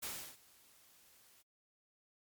white noise with ADSR envelope, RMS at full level -41 dBFS, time 0.02-1.43 s, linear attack 15 ms, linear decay 330 ms, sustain -24 dB, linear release 22 ms, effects MP3 96 kbps

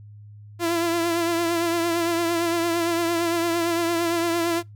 sawtooth tone with vibrato, 338.2 Hz, E4, 44 cents sharp, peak -17 dBFS, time 0.59-4.63 s, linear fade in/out 50 ms, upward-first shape triangle, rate 8.8 Hz, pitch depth 48 cents each way, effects noise-tail reverb RT60 0.2 s tail -26 dB re dry + added 104 Hz sine -41 dBFS peak until 4.75 s

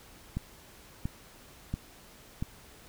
click train, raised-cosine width 5 ms, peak -19 dBFS, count 4, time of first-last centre 0.37-2.425 s, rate 1.46 Hz, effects pink hiss -54 dBFS RMS until 2.88 s

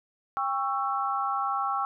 sine chord, C# diminished, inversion second, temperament just, 798.3 / 1108.7 / 1330.5 Hz, G5 / C#6 / E6, +31 / 0 / +16 cents, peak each -30 dBFS, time 0.37-1.85 s, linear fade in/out 0 ms, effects none

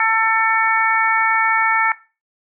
harmonic tone, 446.3 Hz, A4, 25 cents sharp, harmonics 2 / 3 / 4 / 5, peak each -19 / -19 / -19 / -19 dBFS, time 0-1.92 s, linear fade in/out 2 ms, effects noise-tail reverb RT60 0.3 s tail -18 dB re dry

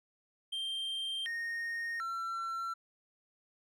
triangle tone with pitch steps, 3165 / 1852 / 1351 Hz, G7 / A#6 / E6, +16 / -12 / +42 cents, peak -33 dBFS, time 0.52-2.74 s, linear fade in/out 10 ms, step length 740 ms, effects none

